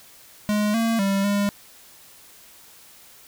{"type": "tone with pitch steps", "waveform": "square", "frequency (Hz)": [209.3, 227.9, 196.6, 202.5], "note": ["G#3", "A#3", "G3", "G#3"], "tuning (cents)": [14, -39, 5, -43], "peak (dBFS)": -20, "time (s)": [0.49, 1.49], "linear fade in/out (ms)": 0, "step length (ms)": 250, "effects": ["white hiss -49 dBFS RMS until 3.27 s"]}